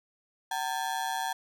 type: ring-modulated tone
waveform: 35% pulse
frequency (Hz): 836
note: G#5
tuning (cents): +11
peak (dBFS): -25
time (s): 0.51-1.33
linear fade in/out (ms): 5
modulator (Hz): 70.5
effects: none